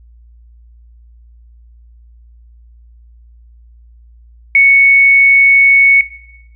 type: tone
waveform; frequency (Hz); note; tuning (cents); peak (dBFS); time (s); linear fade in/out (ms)
sine; 2217; C#7; 0; -4; 4.55-6.01; 2
effects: noise-tail reverb RT60 0.9 s tail -17 dB re dry + added 58 Hz sine -39 dBFS peak until 6.55 s